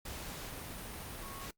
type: tone in noise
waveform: sine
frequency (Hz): 1100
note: C#6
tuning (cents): -14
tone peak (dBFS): -49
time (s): 1.22-1.46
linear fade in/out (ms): 5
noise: pink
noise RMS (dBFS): -44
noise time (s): 0.05-1.51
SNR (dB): -8
effects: noise-tail reverb RT60 0.1 s tail -23 dB re dry + Opus 48 kbps